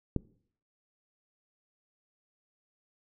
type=click; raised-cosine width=3 ms; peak=-15 dBFS; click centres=0.163 s; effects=noise-tail reverb RT60 0.6 s tail -22 dB re dry